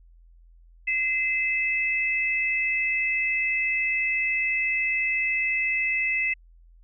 sine tone pair together, 2056 / 2610 Hz, C7 / E7, -31 / -18 cents, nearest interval major third, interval 413 cents, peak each -25 / -25 dBFS, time 0.87-6.34 s, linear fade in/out 10 ms, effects added 42 Hz sine -50 dBFS peak until 6.83 s

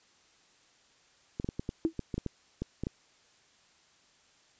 clicks, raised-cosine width 3 ms, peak -20 dBFS, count 12, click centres 1.399 / 1.445 / 1.489 / 1.595 / 1.691 / 1.993 / 2.142 / 2.18 / 2.263 / 2.62 / 2.836 / 2.869 s
sine tone with exponential decay, 325.7 Hz, E4, 21 cents flat, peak -19 dBFS, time 1.85-1.93 s, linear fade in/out 0 ms, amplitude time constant 16 ms
effects white hiss -64 dBFS RMS until 4.59 s + resampled to 16000 Hz

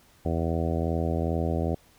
harmonic tone, 82.41 Hz, E2, in tune, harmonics 1 / 2 / 3 / 4 / 5 / 6 / 7 / 8 / 9, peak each -28 / -31 / -33 / -34 / -35 / -36 / -36 / -37 / -38 dBFS, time 0.25-1.75 s, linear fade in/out 5 ms, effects pink hiss -59 dBFS RMS until 1.98 s

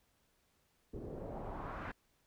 pink noise with low-pass filter sweep, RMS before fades -44 dBFS, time 0.93-1.92 s, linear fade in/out 10 ms, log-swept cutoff 340 to 1700 Hz, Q 2, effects pink hiss -75 dBFS RMS until 2.26 s

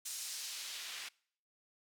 white noise with band-pass filter sweep, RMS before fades -44 dBFS, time 0.05-1.09 s, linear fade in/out 10 ms, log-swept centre 7300 to 2500 Hz, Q 1, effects noise-tail reverb RT60 0.6 s tail -25 dB re dry

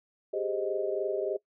sine chord, Ab major seventh, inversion third, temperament equal, 392 / 415.3 / 523.3 / 622.3 Hz, G4 / Ab4 / C5 / Eb5, 0 / 0 / 0 / 0 cents, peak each -32 / -35 / -36 / -33 dBFS, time 0.33-1.37 s, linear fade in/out 10 ms, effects noise-tail reverb RT60 0.1 s tail -20 dB re dry

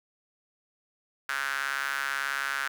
sawtooth tone with high-pass filter, 138.4 Hz, C#3, 2 cents flat, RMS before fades -31 dBFS, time 1.29-2.68 s, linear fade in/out 0 ms, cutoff 1500 Hz, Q 5, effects none

